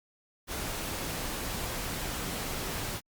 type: noise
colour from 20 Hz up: pink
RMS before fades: -35 dBFS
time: 0.47-3.01 s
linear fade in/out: 50 ms
effects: Opus 48 kbps